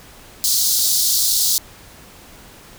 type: high-pass noise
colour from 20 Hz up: pink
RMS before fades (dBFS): -17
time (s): 0.44-1.58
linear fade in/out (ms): 0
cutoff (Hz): 3900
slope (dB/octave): 48
effects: pink hiss -43 dBFS RMS until 2.78 s